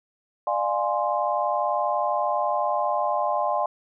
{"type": "chord", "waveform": "sine", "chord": "D half-diminished seventh", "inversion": "none", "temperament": "equal with one note detuned", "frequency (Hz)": [598.3, 698.5, 830.6, 1046.5], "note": ["D5", "F5", "Ab5", "C6"], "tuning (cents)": [32, 0, 0, 0], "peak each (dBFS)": -27, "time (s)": [0.47, 3.66], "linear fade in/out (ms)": 2, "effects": []}